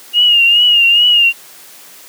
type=tone with vibrato; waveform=sine; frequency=2846 Hz; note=F7; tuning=32 cents sharp; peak=-6 dBFS; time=0.13-1.33 s; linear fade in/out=50 ms; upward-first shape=triangle; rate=2.4 Hz; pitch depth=69 cents each way; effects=white hiss -38 dBFS RMS until 2.08 s + high-pass 200 Hz 12 dB/octave